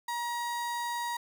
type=tone; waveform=35% pulse; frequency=951 Hz; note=A#5; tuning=34 cents sharp; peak=-30 dBFS; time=0.08-1.17 s; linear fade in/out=5 ms; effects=none